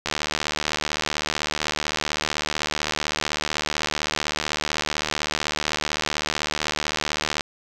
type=click train; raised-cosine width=0.2 ms; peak=-6 dBFS; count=558; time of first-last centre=0.06-7.408 s; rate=75.8 Hz; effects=none